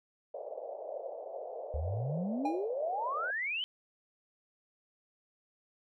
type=band-pass noise; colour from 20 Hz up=pink; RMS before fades=-42 dBFS; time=0.34-3.31 s; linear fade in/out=5 ms; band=500 to 670 Hz; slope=48 dB/octave
type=exponential sweep; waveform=sine; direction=up; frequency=69.3 to 3124 Hz; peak=-32 dBFS; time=1.74-3.64 s; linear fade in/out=0 ms
type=tone with exponential decay; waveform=triangle; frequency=811 Hz; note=G#5; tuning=41 cents flat; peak=-26 dBFS; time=2.45-2.69 s; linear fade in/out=5 ms; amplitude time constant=52 ms
effects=none